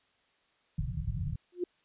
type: low-pass noise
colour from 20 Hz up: white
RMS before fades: -34 dBFS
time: 0.78-1.36 s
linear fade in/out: 5 ms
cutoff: 170 Hz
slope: 96 dB/octave
type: tone with exponential growth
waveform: sine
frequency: 355.2 Hz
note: F4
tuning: 29 cents sharp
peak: -25 dBFS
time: 1.52-1.64 s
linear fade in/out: 5 ms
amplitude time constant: 25 ms
effects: white hiss -70 dBFS RMS until 1.84 s + resampled to 8000 Hz